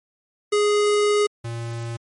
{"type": "tone pair in turn", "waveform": "square", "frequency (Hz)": [415.3, 116.54], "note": ["G#4", "A#2"], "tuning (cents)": [0, 0], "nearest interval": "octave + minor seventh", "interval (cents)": 2200, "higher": "first", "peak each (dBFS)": [-17, -28], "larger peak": "first", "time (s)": [[0.52, 1.27], [1.44, 1.97]], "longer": "first", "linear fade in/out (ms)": 10, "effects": ["MP3 48 kbps"]}